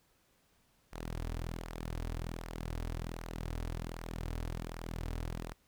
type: tone with flanger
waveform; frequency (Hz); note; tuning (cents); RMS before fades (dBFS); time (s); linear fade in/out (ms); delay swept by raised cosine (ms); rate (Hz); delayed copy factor
sawtooth; 41.2; E1; 0; -40; 0.92-5.54; 20; 0.26 to 5.86; 1.3; -0.5
effects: pink hiss -71 dBFS RMS until 5.67 s